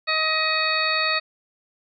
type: harmonic tone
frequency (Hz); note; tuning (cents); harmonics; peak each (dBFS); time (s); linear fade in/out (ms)
630; D#5; +21; 1 / 2 / 3 / 4 / 6 / 7; -30 / -26 / -26 / -26 / -29 / -26; 0.07-1.2; 20
effects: none